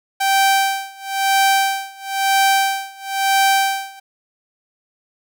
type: tone with tremolo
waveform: sawtooth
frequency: 780 Hz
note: G5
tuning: 9 cents flat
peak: -8 dBFS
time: 0.2-4 s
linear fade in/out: 10 ms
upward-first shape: sine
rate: 1 Hz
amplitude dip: 95%
effects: none